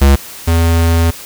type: tone pair in turn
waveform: square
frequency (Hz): 69.3 / 83.23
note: C#2 / E2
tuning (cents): 0 / +17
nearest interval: minor third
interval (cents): 317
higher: second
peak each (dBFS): -5 / -9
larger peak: first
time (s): 0.01-0.16 / 0.47-1.11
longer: second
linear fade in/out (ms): 10
effects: white hiss -31 dBFS RMS until 1.25 s